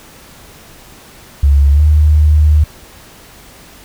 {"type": "tone with pitch glide", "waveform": "sine", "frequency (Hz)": [70.4, 75.89], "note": ["C#2", "D#2"], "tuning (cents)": [27, -43], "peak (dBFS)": -5, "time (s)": [1.43, 2.64], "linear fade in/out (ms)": 5, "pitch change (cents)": 130, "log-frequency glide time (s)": [1.72, 1.82], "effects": ["pink hiss -39 dBFS RMS until 3.84 s"]}